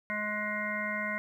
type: harmonic tone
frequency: 210.5 Hz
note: G#3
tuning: 24 cents sharp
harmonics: 1 / 3 / 5 / 7 / 9 / 10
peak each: -39 / -39 / -40 / -38 / -37 / -36 dBFS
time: 0.1-1.18 s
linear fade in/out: 0 ms
effects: 11-bit